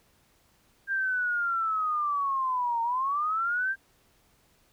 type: linear two-way sweep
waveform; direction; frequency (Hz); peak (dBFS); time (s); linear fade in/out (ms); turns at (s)
sine; down then up; 1600 to 914 to 1600; -25; 0.87-3.76; 50; 2.82
effects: pink hiss -65 dBFS RMS until 4.72 s